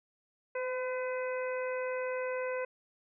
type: harmonic tone with a mistuned harmonic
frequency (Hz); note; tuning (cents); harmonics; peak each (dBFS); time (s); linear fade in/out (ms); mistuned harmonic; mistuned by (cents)
506; B4; +42; 1 / 2 / 3 / 4 / 5; -33 / -42 / -43 / -45 / -46; 0.55-2.65; 5; 1; +15
effects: none